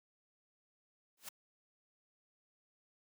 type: noise with exponential growth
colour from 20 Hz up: white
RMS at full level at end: -41 dBFS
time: 1.17-1.29 s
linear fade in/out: 5 ms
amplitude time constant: 25 ms
effects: high-pass 150 Hz 12 dB/octave